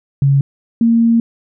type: tone pair in turn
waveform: sine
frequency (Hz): 138.7 / 230.7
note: C#3 / A#3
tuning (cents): +1 / -18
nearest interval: major sixth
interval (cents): 881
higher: second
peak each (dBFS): -8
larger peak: neither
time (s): 0.22-0.41 / 0.81-1.2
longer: second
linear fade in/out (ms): 2
effects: none